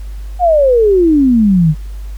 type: exponential sweep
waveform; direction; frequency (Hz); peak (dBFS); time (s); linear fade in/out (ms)
sine; down; 740 to 146.83; -6; 0.39-1.75; 50
effects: added 50 Hz sine -22 dBFS peak until 2.17 s + pink hiss -45 dBFS RMS until 2.17 s